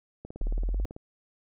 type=click train; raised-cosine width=2 ms; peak=-27 dBFS; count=14; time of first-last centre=0.25-0.964 s; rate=18.2 Hz
type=exponential sweep; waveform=sine; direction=up; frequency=34.65 to 51 Hz; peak=-25 dBFS; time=0.41-0.85 s; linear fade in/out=0 ms
effects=none